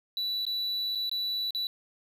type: tone with dropouts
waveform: triangle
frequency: 3951 Hz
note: B7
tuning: in tune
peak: -27 dBFS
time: 0.17-1.67 s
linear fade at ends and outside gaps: 1 ms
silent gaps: 0.452-0.466 / 0.95-0.955 / 1.095-1.114 / 1.507-1.548 s
effects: none